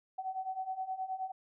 sine beating tone pair, 750 / 759.5 Hz, F#5 / F#5, +23 / +45 cents, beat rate 9.5 Hz, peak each -40 / -37 dBFS, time 0.18-1.32 s, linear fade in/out 10 ms, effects none

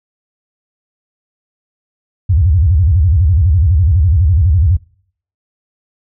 sine tone with vibrato, 82.2 Hz, E2, 4 cents flat, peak -7 dBFS, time 2.29-4.77 s, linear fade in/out 10 ms, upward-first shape square, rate 12 Hz, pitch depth 250 cents each way, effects noise-tail reverb RT60 0.6 s tail -25 dB re dry

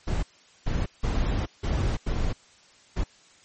brown noise bursts at uneven times, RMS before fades -25 dBFS, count 6, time 0.07-0.23 / 0.66-0.86 / 1.03-1.46 / 1.63-1.97 / 2.06-2.33 / 2.96-3.04 s, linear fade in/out 10 ms, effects white hiss -56 dBFS RMS until 3.44 s + MP3 32 kbps

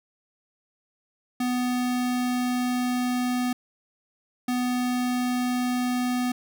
square tone pair in turn, 248.4 / 248.4 Hz, B3 / B3, +10 / +10 cents, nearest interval unison, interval 0 cents, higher neither, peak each -24 dBFS, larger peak neither, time 1.4-3.53 / 4.48-6.32 s, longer first, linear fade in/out 5 ms, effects none

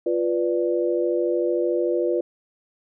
sine chord, B diminished, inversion second, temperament equal, 349.2 / 493.9 / 587.3 Hz, F4 / B4 / D5, 0 / 0 / 0 cents, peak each -22 / -24 / -27 dBFS, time 0.06-2.21 s, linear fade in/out 5 ms, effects none

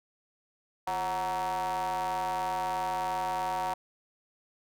square ring-modulated tone, 97.5 Hz, G2, 9 cents flat, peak -27 dBFS, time 0.87-3.74 s, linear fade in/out 5 ms, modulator 836 Hz, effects none

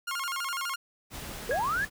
sawtooth tone with vibrato, 1232 Hz, D#6, 17 cents flat, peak -27 dBFS, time 0.07-0.76 s, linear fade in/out 10 ms, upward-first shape square, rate 12 Hz, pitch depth 230 cents each way
pink noise, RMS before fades -40 dBFS, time 1.1-1.9 s, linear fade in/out 50 ms
sine linear sweep, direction up, 437.8 to 1760 Hz, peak -26 dBFS, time 1.49-1.85 s, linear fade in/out 5 ms
sine tone with exponential decay, 1649 Hz, G#6, 13 cents flat, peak -27 dBFS, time 1.51-1.76 s, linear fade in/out 0 ms, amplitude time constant 54 ms
effects none

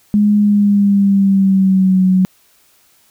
sine tone with pitch glide, 207.7 to 186.11 Hz, G#3 to F#3, 0 to +10 cents, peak -8 dBFS, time 0.14-2.25 s, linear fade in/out 0 ms, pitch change -190 cents, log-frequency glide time 0.37-2.03 s, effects white hiss -53 dBFS RMS until 3.1 s

